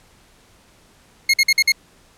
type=tone bursts; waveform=25% pulse; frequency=2154 Hz; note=C7; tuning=50 cents sharp; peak=-8 dBFS; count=5; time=1.29-1.721 s; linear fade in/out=5 ms; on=47 ms; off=49 ms; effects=pink hiss -53 dBFS RMS until 2.17 s + low-pass 11000 Hz 12 dB/octave